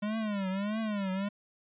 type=tone with vibrato; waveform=square; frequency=204.4 Hz; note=G#3; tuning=27 cents flat; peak=-31 dBFS; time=0.02-1.29 s; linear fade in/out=10 ms; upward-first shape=triangle; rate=1.6 Hz; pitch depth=170 cents each way; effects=resampled to 8000 Hz